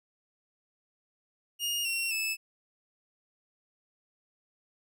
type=tone with pitch steps; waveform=sawtooth; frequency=2850 / 2731 / 2616 Hz; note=F7 / F7 / E7; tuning=+34 / -39 / -14 cents; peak=-26 dBFS; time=1.59-2.37 s; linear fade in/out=50 ms; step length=260 ms; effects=none